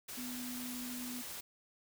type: tone in noise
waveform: sine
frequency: 247.6 Hz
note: B3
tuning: 5 cents sharp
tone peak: -42 dBFS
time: 0.17-1.22 s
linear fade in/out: 10 ms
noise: white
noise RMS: -45 dBFS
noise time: 0.08-1.41 s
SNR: 0 dB
effects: none